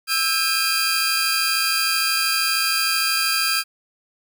sawtooth tone cluster, 1319 / 1599 / 2454 / 4687 / 4855 Hz, E6 / G6 / D#7 / D8 / D#8, +1 / +34 / -25 / -4 / -43 cents, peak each -22 dBFS, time 0.07-3.64 s, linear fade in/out 50 ms, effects none

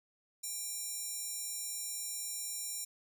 square tone with high-pass filter, 792 Hz, G5, 18 cents sharp, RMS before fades -40 dBFS, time 0.43-2.85 s, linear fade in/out 10 ms, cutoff 7500 Hz, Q 2.4, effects none

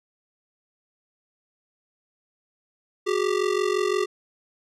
square ring-modulated tone, 392 Hz, G4, in tune, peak -19 dBFS, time 3.06-4.06 s, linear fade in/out 20 ms, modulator 22.9 Hz, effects low-pass 7000 Hz 12 dB/octave

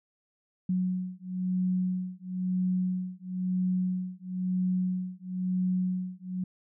sine beating tone pair, 183.1 / 184.1 Hz, F#3 / F#3, -18 / -8 cents, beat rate 1 Hz, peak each -30 dBFS, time 0.69-6.44 s, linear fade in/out 5 ms, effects none

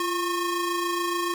35% pulse ring-modulated tone, 719 Hz, F#5, 50 cents flat, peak -20 dBFS, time 0-1.34 s, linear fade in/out 2 ms, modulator 373 Hz, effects 10-bit

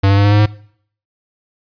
square tone with pitch steps, 98 / 99.48 / 100.99 / 102.52 / 104.07 / 105.64 Hz, G2 / G2 / G#2 / G#2 / G#2 / G#2, 0 / +26 / -48 / -22 / +4 / +30 cents, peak -9 dBFS, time 0.03-0.462 s, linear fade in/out 10 ms, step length 72 ms, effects noise-tail reverb RT60 0.6 s tail -21 dB re dry + resampled to 11025 Hz

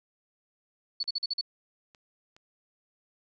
sine tone bursts, 4441 Hz, C#8, 2 cents sharp, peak -27 dBFS, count 6, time 1-1.412 s, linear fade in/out 5 ms, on 32 ms, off 44 ms
clicks, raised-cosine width 0.2 ms, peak -37 dBFS, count 3, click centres 1.04 / 1.948 / 2.365 s
effects none

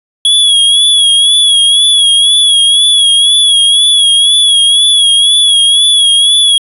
square tone with vibrato, 3351 Hz, G#7, 15 cents sharp, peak -5 dBFS, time 0.25-6.58 s, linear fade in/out 2 ms, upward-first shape sine, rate 2 Hz, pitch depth 53 cents each way, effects resampled to 32000 Hz

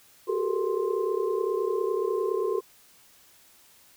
sine tone cluster, 374.3 / 404.1 / 441.7 / 475.9 / 1049 Hz, F#4 / G#4 / A4 / A#4 / C6, +20 / -47 / +7 / +36 / +4 cents, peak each -29 / -30 / -29 / -35 / -36 dBFS, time 0.27-2.61 s, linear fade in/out 20 ms, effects white hiss -57 dBFS RMS until 3.96 s

